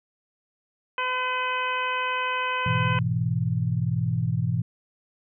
harmonic tone, 507 Hz, B4, 45 cents sharp, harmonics 1 / 2 / 3 / 4 / 5 / 6, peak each -35 / -27 / -31 / -36 / -31 / -36 dBFS, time 0.98-2.99 s, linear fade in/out 2 ms
sine chord, E major, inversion first, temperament equal, 103.83 / 123.47 / 164.81 Hz, G#2 / B2 / E3, 0 / 0 / 0 cents, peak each -28 / -25 / -27 dBFS, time 2.66-4.62 s, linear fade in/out 5 ms
effects none

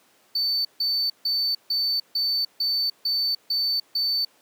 triangle tone bursts, 4531 Hz, C#8, 37 cents sharp, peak -20 dBFS, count 9, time 0.35-4.25 s, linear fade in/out 5 ms, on 300 ms, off 150 ms, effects pink hiss -59 dBFS RMS until 4.41 s + high-pass 300 Hz 12 dB/octave

